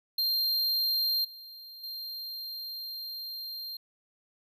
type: tone with level steps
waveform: square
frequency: 4186 Hz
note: C8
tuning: in tune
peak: -26 / -45 / -37 dBFS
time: 0.18-3.77 s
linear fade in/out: 5 ms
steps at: 1.24 / 1.83 s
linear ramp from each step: 10 ms
effects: none